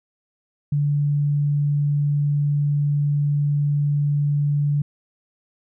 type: tone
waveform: sine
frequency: 145.2 Hz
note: D3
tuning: 19 cents flat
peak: -17 dBFS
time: 0.72-4.82 s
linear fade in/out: 5 ms
effects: none